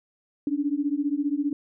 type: beating tone pair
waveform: sine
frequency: 281.2 / 296.2 Hz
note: C#4 / D4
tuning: +25 / +15 cents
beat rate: 15 Hz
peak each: -26 dBFS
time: 0.47-1.53 s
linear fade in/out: 2 ms
effects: none